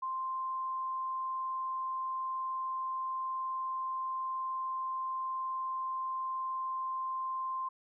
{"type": "tone", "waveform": "sine", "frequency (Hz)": 1046.5, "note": "C6", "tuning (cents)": 0, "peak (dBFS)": -33, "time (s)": [0.02, 7.69], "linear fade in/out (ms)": 10, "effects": []}